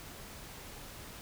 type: silence
effects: pink hiss -48 dBFS RMS until 1.21 s